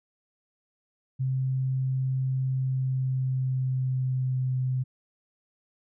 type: tone with pitch glide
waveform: sine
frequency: 131.2 to 128.8 Hz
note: C3 to C3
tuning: +5 to -27 cents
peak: -24 dBFS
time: 1.19-4.84 s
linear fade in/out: 20 ms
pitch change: -32 cents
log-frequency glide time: 2.5-4.59 s
effects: none